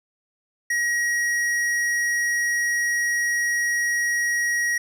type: tone with hard clipping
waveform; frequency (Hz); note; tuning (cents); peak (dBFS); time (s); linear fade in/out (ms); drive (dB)
sine; 1900; A#6; +33; -22; 0.7-4.78; 5; 11
effects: none